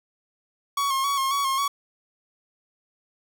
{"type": "tone with vibrato", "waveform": "45% pulse", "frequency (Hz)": 1098, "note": "C#6", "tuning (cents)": -17, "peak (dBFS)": -22, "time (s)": [0.77, 1.68], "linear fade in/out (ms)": 5, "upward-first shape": "square", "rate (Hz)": 3.7, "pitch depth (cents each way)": 40, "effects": []}